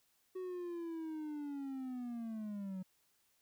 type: linear sweep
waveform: triangle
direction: down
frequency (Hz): 374 to 183.6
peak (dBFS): -38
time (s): 0.35-2.83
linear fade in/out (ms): 10
effects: white hiss -75 dBFS RMS until 3.41 s